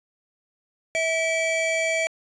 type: tone pair together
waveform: square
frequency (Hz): 649 / 2313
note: E5 / D7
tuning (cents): -27 / -27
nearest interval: octave + minor seventh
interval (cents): 2200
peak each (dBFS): -25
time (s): 0.95-2.07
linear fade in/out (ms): 0
effects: resampled to 22050 Hz